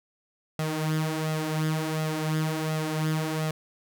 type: tone with flanger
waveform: sawtooth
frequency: 156.6 Hz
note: D#3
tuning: 11 cents sharp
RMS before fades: -28 dBFS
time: 0.59-3.51 s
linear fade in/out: 2 ms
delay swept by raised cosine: 1.5 to 5.8 ms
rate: 1.4 Hz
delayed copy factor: +0.6
effects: none